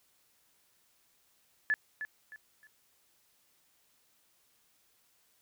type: tone with echo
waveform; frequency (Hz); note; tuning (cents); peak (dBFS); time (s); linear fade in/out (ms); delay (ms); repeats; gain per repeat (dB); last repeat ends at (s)
sine; 1726; A6; -34; -25; 1.7-1.74; 0; 310; 3; -10; 2.67
effects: white hiss -70 dBFS RMS until 5.41 s